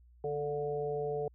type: harmonic tone with a mistuned harmonic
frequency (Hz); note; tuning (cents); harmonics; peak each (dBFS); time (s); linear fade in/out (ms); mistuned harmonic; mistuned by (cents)
146.83; D3; 0; 1 / 3 / 4 / 5; -42 / -33 / -42 / -41; 0.24-1.28; 2; 5; -21
effects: added 60 Hz sine -57 dBFS peak until 1.34 s